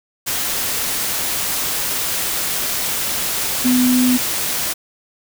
sine tone in noise, 250.7 Hz, B3, 26 cents sharp, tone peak -12 dBFS, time 3.64-4.18 s, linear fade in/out 20 ms, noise white, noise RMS -21 dBFS, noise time 0.26-4.74 s, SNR +6 dB, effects none

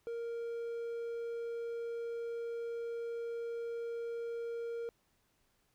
triangle tone, 466.2 Hz, A#4, in tune, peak -35 dBFS, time 0.07-4.89 s, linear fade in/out 0 ms, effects pink hiss -75 dBFS RMS until 5.74 s

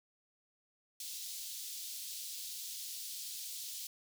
pink high-pass noise, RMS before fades -44 dBFS, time 1-3.87 s, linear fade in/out 2 ms, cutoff 3700 Hz, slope 24 dB/octave, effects none

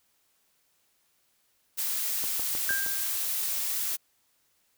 blue noise, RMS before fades -30 dBFS, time 1.77-3.97 s, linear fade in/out 20 ms
click train, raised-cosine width 1 ms, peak -26 dBFS, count 5, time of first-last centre 2.24-2.863 s, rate 6.42 Hz
sine tone with exponential decay, 1593 Hz, G6, 27 cents sharp, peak -24 dBFS, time 2.69-3.25 s, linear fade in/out 1 ms, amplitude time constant 120 ms
effects white hiss -70 dBFS RMS until 4.77 s

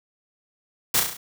white noise with echo, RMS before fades -20 dBFS, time 0.94-1 s, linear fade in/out 5 ms, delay 34 ms, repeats 5, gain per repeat -4 dB, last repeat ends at 1.17 s, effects none

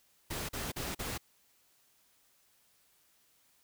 pink noise bursts, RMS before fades -38 dBFS, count 4, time 0.3-1.18 s, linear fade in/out 10 ms, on 190 ms, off 40 ms, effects white hiss -69 dBFS RMS until 3.63 s

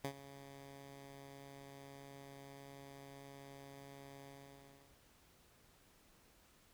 10% pulse tone with ADSR envelope, 138.59 Hz, C#3, in tune, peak -29 dBFS, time 0.04-5.01 s, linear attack 6 ms, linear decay 78 ms, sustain -16 dB, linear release 770 ms, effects pink hiss -68 dBFS RMS until 6.73 s

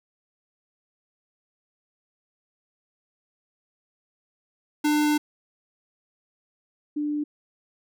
square / sine tone pair in turn, 299.1 / 296.2 Hz, D4 / D4, +32 / +15 cents, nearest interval unison, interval 17 cents, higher first, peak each -20 / -24 dBFS, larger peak first, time 4.84-5.18 / 6.96-7.24 s, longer first, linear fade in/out 10 ms, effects none

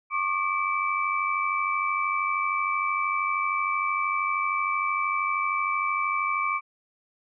sine tone cluster, 1097 / 1190 / 2312 Hz, C#6 / D6 / D7, -18 / +22 / -28 cents, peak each -28 dBFS, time 0.1-6.61 s, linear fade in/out 50 ms, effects none

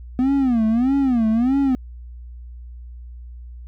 triangle tone with vibrato, 246.9 Hz, B3, in tune, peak -13 dBFS, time 0.19-1.75 s, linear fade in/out 0 ms, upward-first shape sine, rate 1.6 Hz, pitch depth 210 cents each way, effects added 60 Hz sine -34 dBFS peak until 3.67 s

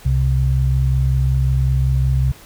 sine tone pair together, 65.41 / 130.82 Hz, C2 / C3, 0 / 0 cents, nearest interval octave, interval 1200 cents, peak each -16 dBFS, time 0.05-2.32 s, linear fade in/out 10 ms, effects pink hiss -43 dBFS RMS until 2.45 s

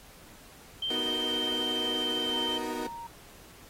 sine tone with pitch glide, 3136 to 3113 Hz, G7 to G7, 0 to -13 cents, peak -29 dBFS, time 0.82-2.58 s, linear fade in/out 5 ms, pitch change -13 cents, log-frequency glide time 1.21-2.45 s
35% pulse chord, B major seventh, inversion none, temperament equal, 246.9 / 311.1 / 370 / 466.2 Hz, B3 / D#4 / F#4 / A#4, 0 / 0 / 0 / 0 cents, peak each -37 dBFS, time 0.9-2.87 s, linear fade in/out 5 ms
sine tone, 932.3 Hz, A#5, in tune, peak -38 dBFS, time 2.33-3.07 s, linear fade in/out 5 ms
effects pink hiss -53 dBFS RMS until 3.69 s + AAC 48 kbps

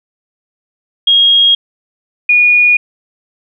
sine tone pair in turn, 3268 / 2448 Hz, G#7 / D#7, -29 / -29 cents, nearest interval perfect fourth, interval 500 cents, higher first, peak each -5 dBFS, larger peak neither, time 1.07-1.55 / 2.29-2.77 s, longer neither, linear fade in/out 5 ms, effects none

